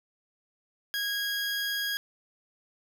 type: tone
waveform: 20% pulse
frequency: 1643 Hz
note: G#6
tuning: 19 cents flat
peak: -24 dBFS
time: 0.94-1.97 s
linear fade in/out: 0 ms
effects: none